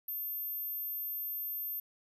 sine tone, 13360 Hz, G#9, 9 cents sharp, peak -35 dBFS, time 0.08-1.8 s, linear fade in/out 5 ms, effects 11-bit

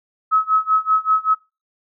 sine tone with tremolo, 1285 Hz, E6, 45 cents flat, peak -11 dBFS, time 0.31-1.35 s, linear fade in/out 20 ms, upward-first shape sine, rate 5.2 Hz, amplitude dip 95%, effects noise-tail reverb RT60 0.3 s tail -25 dB re dry

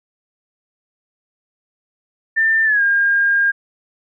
sine tone with pitch glide, 1790 to 1613.2 Hz, A6 to G6, +29 to +49 cents, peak -12 dBFS, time 2.36-3.52 s, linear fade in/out 20 ms, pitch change -180 cents, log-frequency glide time 2.64-2.82 s, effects none

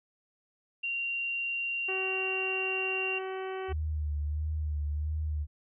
sine tone, 2764 Hz, F7, 19 cents flat, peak -30 dBFS, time 0.83-3.19 s, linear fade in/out 10 ms
harmonic tone, 379 Hz, F#4, 42 cents sharp, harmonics 1 / 2 / 3 / 4 / 5 / 6 / 7 / 8, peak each -35 / -41 / -45 / -47 / -49 / -51 / -52 / -53 dBFS, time 1.88-3.73 s, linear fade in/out 10 ms
sine tone with vibrato, 75.6 Hz, D#2, 49 cents flat, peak -29 dBFS, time 3.68-5.47 s, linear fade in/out 50 ms, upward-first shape sine, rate 1.5 Hz, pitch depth 46 cents each way
effects none

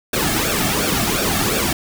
pink noise with flanger, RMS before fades -19 dBFS, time 0.13-1.73 s, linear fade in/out 5 ms, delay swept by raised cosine 0.98 to 2.08 ms, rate 2.8 Hz, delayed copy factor -0.7, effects none

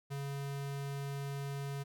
square tone, 139.8 Hz, C#3, 15 cents sharp, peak -38 dBFS, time 0.1-1.84 s, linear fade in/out 20 ms, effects none

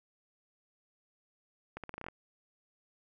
accelerating click train, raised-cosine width 0.5 ms, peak -26 dBFS, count 9, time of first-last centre 1.77-2.085 s, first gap 67 ms, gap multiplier 0.84, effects none

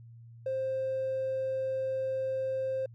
triangle tone, 527 Hz, C5, 12 cents sharp, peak -26 dBFS, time 0.46-2.86 s, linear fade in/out 5 ms, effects tanh soft clip ceiling -26 dBFS + added 116 Hz sine -48 dBFS peak until 2.94 s

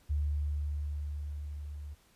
sine tone with level ramp, 73.5 Hz, D2, 2 cents sharp, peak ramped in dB -27 to -40 dBFS, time 0.09-1.95 s, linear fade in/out 20 ms, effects pink hiss -65 dBFS RMS until 2.15 s + resampled to 32000 Hz

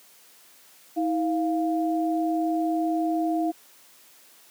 sine tone pair together, 321.2 / 698.5 Hz, E4 / F5, -45 / 0 cents, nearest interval octave + minor second, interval 1345 cents, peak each -23 / -27 dBFS, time 0.96-3.52 s, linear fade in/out 20 ms, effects white hiss -54 dBFS RMS until 4.5 s + high-pass 200 Hz 12 dB/octave

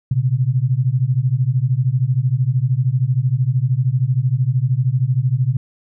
sine beating tone pair, 121.4 / 134.4 Hz, B2 / C3, -29 / +47 cents, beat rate 13 Hz, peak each -17 dBFS, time 0.11-5.57 s, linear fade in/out 5 ms, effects none

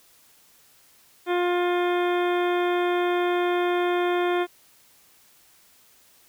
harmonic tone, 353.7 Hz, F4, 22 cents sharp, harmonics 1 / 2 / 3 / 4 / 5 / 6 / 7 / 9 / 10, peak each -22 / -28 / -32 / -34 / -36 / -38 / -39 / -41 / -42 dBFS, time 1.26-4.47 s, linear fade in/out 50 ms, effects white hiss -57 dBFS RMS until 6.28 s

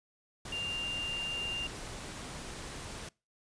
sine tone in noise, 2794 Hz, F7, in tune, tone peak -34 dBFS, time 0.52-1.67 s, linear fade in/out 5 ms, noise pink, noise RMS -43 dBFS, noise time 0.45-3.09 s, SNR +6 dB, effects noise-tail reverb RT60 0.3 s tail -25 dB re dry + resampled to 22050 Hz

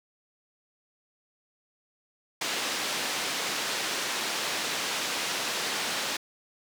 white band-pass noise, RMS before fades -31 dBFS, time 2.41-6.17 s, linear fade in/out 5 ms, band 220 to 5000 Hz, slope 12 dB/octave, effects none

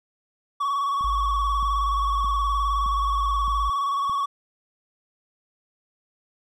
triangle tone with vibrato, 1121 Hz, C#6, 19 cents sharp, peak -20 dBFS, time 0.6-4.26 s, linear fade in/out 10 ms, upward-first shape square, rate 19 Hz, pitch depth 34 cents each way
click train, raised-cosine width 5 ms, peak -30 dBFS, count 6, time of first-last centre 1.01-4.096 s, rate 1.62 Hz
sine tone, 51.91 Hz, G#1, in tune, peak -25 dBFS, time 1.04-3.7 s, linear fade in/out 5 ms
effects none

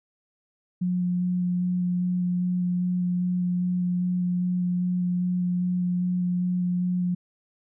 sine tone with vibrato, 179.2 Hz, F3, 45 cents sharp, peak -22 dBFS, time 0.81-7.15 s, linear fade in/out 10 ms, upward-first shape square, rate 2.5 Hz, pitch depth 8 cents each way, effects none

